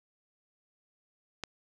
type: click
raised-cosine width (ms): 0.2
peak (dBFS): -18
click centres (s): 1.437
effects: none